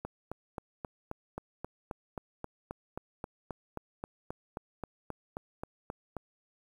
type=click train; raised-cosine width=1 ms; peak=-23 dBFS; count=24; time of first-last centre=0.05-6.167 s; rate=3.76 Hz; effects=9-bit